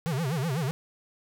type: tone with vibrato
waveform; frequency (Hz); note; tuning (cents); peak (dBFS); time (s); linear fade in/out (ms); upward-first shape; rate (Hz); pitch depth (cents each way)
square; 148.5; D3; +20; -27; 0.06-0.71; 0; sine; 8; 270
effects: none